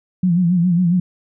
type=tone with vibrato; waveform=sine; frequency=176 Hz; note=F3; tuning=14 cents sharp; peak=-12 dBFS; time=0.23-1 s; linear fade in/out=5 ms; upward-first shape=sine; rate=7.3 Hz; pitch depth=86 cents each way; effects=none